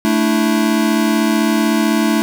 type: chord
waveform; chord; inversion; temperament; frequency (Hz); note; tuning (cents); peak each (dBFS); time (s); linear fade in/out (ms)
square; A suspended fourth; none; equal; 220 / 293.7 / 329.6; A3 / D4 / E4; 0 / 0 / 0; -16 / -19 / -19; 0.05-2.22; 0
effects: none